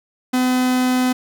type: tone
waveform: 45% pulse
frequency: 253.3 Hz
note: B3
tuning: 44 cents sharp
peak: -15 dBFS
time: 0.33-1.13 s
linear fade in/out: 10 ms
effects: none